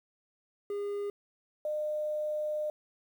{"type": "tone pair in turn", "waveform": ["triangle", "sine"], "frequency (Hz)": [406.9, 606], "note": ["G#4", "D#5"], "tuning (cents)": [-35, -46], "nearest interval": "perfect fifth", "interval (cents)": 689, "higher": "second", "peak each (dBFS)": [-30, -30], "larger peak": "neither", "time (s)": [[0.7, 1.1], [1.65, 2.7]], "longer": "second", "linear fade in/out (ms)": 2, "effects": ["10-bit"]}